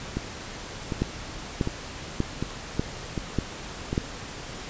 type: two click trains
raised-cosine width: 3 ms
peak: -10 / -14 dBFS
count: 6 / 6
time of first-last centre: 1.02-3.979 / 0.17-3.929 s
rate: 1.69 / 1.33 Hz
effects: pink hiss -38 dBFS RMS until 4.69 s + resampled to 16000 Hz